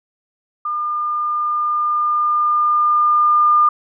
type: tone with level ramp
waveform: sine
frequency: 1206 Hz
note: D6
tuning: 46 cents sharp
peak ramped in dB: -19 to -9 dBFS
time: 0.65-3.69 s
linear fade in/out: 5 ms
effects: none